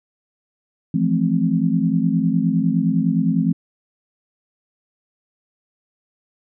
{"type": "chord", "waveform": "sine", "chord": "F major seventh", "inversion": "third", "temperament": "equal with one note detuned", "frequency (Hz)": [164.81, 174.61, 214.6, 261.6], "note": ["E3", "F3", "A3", "C4"], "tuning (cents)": [0, 0, -43, 0], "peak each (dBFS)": -21, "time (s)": [0.94, 3.53], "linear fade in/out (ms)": 5, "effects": []}